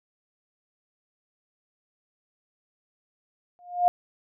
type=tone with exponential growth; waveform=sine; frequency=710 Hz; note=F5; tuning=28 cents sharp; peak=-13 dBFS; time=3.59-3.88 s; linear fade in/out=0 ms; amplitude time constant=61 ms; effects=none